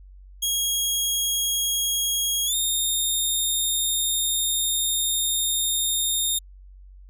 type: tone with pitch glide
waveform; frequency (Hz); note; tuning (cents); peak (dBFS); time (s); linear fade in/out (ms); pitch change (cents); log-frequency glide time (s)
15% pulse; 3290 to 3672; G#7 to A#7; -17 to -27; -15; 0.42-6.39; 10; +190; 2.46-2.55
effects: added 47 Hz sine -43 dBFS peak until 7.09 s